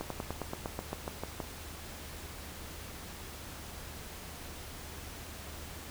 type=slowing click train; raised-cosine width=1 ms; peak=-21 dBFS; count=12; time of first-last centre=0.01-1.402 s; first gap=93 ms; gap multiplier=1.06; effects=added 76 Hz sine -49 dBFS peak until 5.9 s + pink hiss -46 dBFS RMS until 5.9 s